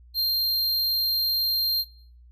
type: tone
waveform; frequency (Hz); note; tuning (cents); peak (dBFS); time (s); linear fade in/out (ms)
square; 4186; C8; 0; -22; 0.14-1.85; 50
effects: noise-tail reverb RT60 0.6 s tail -22 dB re dry + added 60 Hz sine -48 dBFS peak until 2.31 s